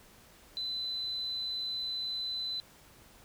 sine tone, 4019 Hz, B7, 30 cents sharp, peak -33 dBFS, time 0.57-2.6 s, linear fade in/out 0 ms, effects pink hiss -58 dBFS RMS until 3.24 s

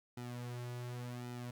sawtooth tone with flanger, 122.2 Hz, B2, 18 cents flat, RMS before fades -44 dBFS, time 0.17-1.51 s, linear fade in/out 5 ms, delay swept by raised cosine 1.8 to 4.4 ms, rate 0.89 Hz, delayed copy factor -0.7, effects 13-bit

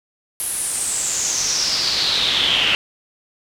brown noise with band-pass filter sweep, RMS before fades -20 dBFS, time 0.4-2.75 s, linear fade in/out 0 ms, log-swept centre 11000 to 2800 Hz, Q 6.4, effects none

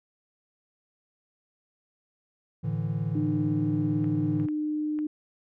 triangle chord, A suspended fourth, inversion none, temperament equal, 110 / 146.83 / 164.81 Hz, A2 / D3 / E3, 0 / 0 / 0 cents, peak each -29 dBFS, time 2.63-4.47 s, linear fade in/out 20 ms
sine tone, 303 Hz, D#4, 46 cents flat, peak -26 dBFS, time 3.15-5.07 s, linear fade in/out 5 ms
clicks, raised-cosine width 0.5 ms, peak -32 dBFS, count 4, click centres 4.043 / 4.399 / 4.486 / 4.989 s
effects none

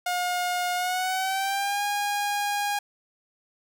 sawtooth tone with pitch glide, 716 to 817.7 Hz, F5 to G#5, +43 to -27 cents, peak -21 dBFS, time 0.06-2.79 s, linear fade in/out 5 ms, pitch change +230 cents, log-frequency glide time 0.75-1.83 s, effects none

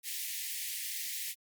white high-pass noise, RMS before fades -38 dBFS, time 0.03-1.35 s, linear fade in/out 50 ms, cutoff 1800 Hz, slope 96 dB/octave, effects Opus 48 kbps

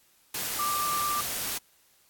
sine tone in noise, 1181 Hz, D6, 9 cents sharp, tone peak -27 dBFS, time 0.59-1.21 s, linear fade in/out 5 ms, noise white, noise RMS -32 dBFS, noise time 0.34-1.58 s, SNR +2 dB, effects white hiss -63 dBFS RMS until 2.09 s + AAC 64 kbps

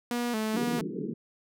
sawtooth tone with vibrato, 228.8 Hz, A#3, 32 cents flat, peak -24 dBFS, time 0.11-0.81 s, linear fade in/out 2 ms, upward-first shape square, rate 2.2 Hz, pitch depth 87 cents each way
pink band-pass noise, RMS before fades -34 dBFS, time 0.53-1.14 s, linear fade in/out 10 ms, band 150 to 450 Hz, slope 96 dB/octave
effects none

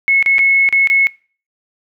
sine tone with dropouts, 2188 Hz, C#7, 23 cents flat, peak -9 dBFS, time 0.08-1.07 s, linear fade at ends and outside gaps 0 ms, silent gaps 0.226-0.261 / 0.383-0.391 / 0.689-0.726 / 0.873-0.9 s, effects noise-tail reverb RT60 0.4 s tail -22 dB re dry

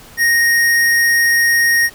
square tone, 1864.7 Hz, A#6, in tune, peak -11 dBFS, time 0.17-1.9 s, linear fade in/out 50 ms, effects pink hiss -40 dBFS RMS until 1.94 s

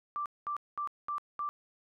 sine tone bursts, 1174.7 Hz, D6, in tune, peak -32 dBFS, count 5, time 0.16-1.49 s, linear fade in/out 0 ms, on 98 ms, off 210 ms, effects none

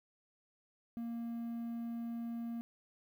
triangle tone with quantisation, 233.1 Hz, A#3, in tune, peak -36 dBFS, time 0.97-2.61 s, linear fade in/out 0 ms, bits 11, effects none

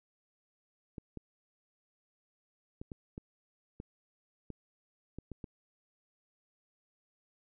clicks, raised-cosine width 3 ms, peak -29 dBFS, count 10, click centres 0.982 / 1.173 / 2.815 / 2.918 / 3.179 / 3.801 / 4.503 / 5.186 / 5.317 / 5.442 s, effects none

